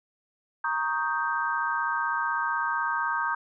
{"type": "chord", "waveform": "sine", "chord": "Eb dominant seventh", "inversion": "second", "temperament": "equal", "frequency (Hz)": [932.3, 1108.7, 1244.5, 1568], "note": ["Bb5", "Db6", "Eb6", "G6"], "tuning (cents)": [0, 0, 0, 0], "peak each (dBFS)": [-30, -33, -31, -29], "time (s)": [0.64, 3.35], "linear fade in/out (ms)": 5, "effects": []}